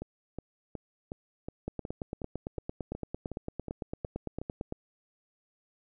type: two click trains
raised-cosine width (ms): 2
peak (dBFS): -24 / -21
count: 13 / 28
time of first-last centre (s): 0.02-4.416 / 1.68-4.724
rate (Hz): 2.73 / 8.87
effects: none